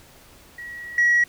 sine tone with level steps, 1917 Hz, A#6, 48 cents sharp, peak -33 / -13 dBFS, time 0.58-1.24 s, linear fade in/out 5 ms, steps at 0.98 s, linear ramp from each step 2 ms, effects tanh soft clip ceiling -12 dBFS + pink hiss -50 dBFS RMS until 1.28 s

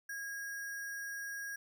sine tone with sample-and-hold, 1640 Hz, G#6, 22 cents flat, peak -39 dBFS, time 0.09-1.56 s, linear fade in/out 5 ms, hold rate 7350 Hz, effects none

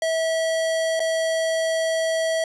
square tone with dropouts, 649 Hz, E5, 27 cents flat, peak -21 dBFS, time 0.02-2.44 s, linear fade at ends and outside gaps 2 ms, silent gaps 0.995-1.002 s, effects resampled to 24000 Hz + 10-bit

